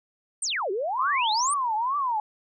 sine exponential two-way sweep, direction down then up, 9397 to 360.3 to 9397 Hz, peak -25 dBFS, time 0.42-1.54 s, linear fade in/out 5 ms, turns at 0.71 s
sine tone with vibrato, 997 Hz, B5, 16 cents sharp, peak -23 dBFS, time 0.99-2.2 s, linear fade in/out 2 ms, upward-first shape triangle, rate 2.3 Hz, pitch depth 300 cents each way
effects none

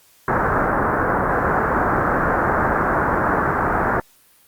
white low-pass noise, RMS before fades -19 dBFS, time 0.28-4 s, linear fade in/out 2 ms, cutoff 1600 Hz, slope 48 dB/octave, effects white hiss -54 dBFS RMS until 4.47 s + Opus 48 kbps

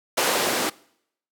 blue noise with band-pass filter sweep, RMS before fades -23 dBFS, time 0.17-0.7 s, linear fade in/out 10 ms, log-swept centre 470 to 290 Hz, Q 1.2, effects noise-tail reverb RT60 0.7 s tail -23 dB re dry

